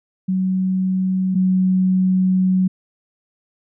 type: tone pair in turn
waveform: sine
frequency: 187.2 / 186.12 Hz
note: F#3 / F#3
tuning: +20 / +10 cents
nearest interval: unison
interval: 10 cents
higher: first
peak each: -16 / -13 dBFS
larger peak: second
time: 0.28-1.35 / 1.35-2.68 s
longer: second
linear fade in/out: 10 ms
effects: none